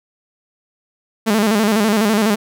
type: tone with vibrato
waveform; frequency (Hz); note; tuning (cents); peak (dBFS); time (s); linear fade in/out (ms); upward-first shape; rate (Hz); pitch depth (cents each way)
sawtooth; 213.5; G#3; +48; -9; 1.26-2.36; 20; square; 12; 79
effects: none